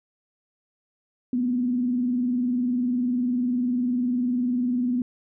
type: tone with vibrato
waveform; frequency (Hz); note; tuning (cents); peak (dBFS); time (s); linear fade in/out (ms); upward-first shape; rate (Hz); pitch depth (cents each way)
sine; 246.9; B3; 0; -21; 1.33-5.02; 2; square; 20; 64
effects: none